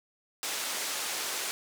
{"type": "band-pass noise", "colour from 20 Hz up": "white", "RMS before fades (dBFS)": -34, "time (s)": [0.43, 1.51], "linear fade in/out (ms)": 0, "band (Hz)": [330, 8600], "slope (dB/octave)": 12, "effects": []}